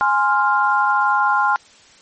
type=chord; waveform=sine; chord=F minor; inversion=first; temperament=equal; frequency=830.6 / 1046.5 / 1396.9 Hz; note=Ab5 / C6 / F6; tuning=0 / 0 / 0 cents; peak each=-18 dBFS; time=0.01-1.56 s; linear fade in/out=0 ms; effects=white hiss -48 dBFS RMS until 2.01 s + MP3 32 kbps